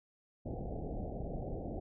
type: low-pass noise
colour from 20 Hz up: pink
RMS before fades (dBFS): -40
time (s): 0.45-1.8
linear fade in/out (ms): 10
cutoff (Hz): 770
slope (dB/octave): 96
effects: none